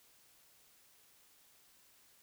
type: silence
effects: white hiss -66 dBFS RMS until 2.22 s